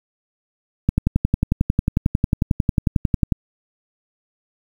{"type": "click train", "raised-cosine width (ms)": 5, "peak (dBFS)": -3, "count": 28, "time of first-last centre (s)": [0.89, 3.322], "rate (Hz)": 11.1, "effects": ["7-bit"]}